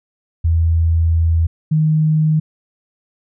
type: tone pair in turn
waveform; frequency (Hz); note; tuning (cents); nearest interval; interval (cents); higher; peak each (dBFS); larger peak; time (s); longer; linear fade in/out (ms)
sine; 82.41 / 155.57; E2 / D#3; 0 / 0; major seventh; 1100; second; -11; neither; 0.44-1.47 / 1.71-2.4; first; 10
effects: none